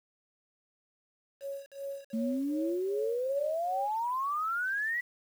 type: tone with tremolo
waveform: sine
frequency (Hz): 554.4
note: C#5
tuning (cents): 0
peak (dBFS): -34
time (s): 1.4-3.89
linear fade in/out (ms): 50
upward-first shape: sine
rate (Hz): 2.6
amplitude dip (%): 95
type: exponential sweep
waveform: sine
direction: up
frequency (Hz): 220 to 1975.5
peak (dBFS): -29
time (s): 2.13-5.01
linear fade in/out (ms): 10
effects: 9-bit